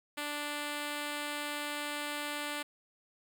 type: tone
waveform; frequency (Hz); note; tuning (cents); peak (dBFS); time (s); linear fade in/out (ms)
5% pulse; 293.7; D4; 0; -24; 0.17-2.63; 10
effects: none